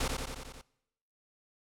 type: noise with echo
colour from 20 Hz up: pink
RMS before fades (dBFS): -31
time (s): 0-0.08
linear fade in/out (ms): 5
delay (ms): 89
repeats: 6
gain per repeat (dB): -3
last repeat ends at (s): 0.614
effects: noise-tail reverb RT60 0.8 s tail -21 dB re dry + low-pass 10000 Hz 12 dB/octave